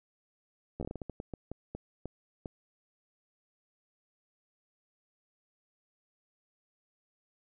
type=slowing click train; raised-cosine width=2 ms; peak=-25 dBFS; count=15; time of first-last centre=0.8-2.458 s; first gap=12 ms; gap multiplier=1.31; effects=none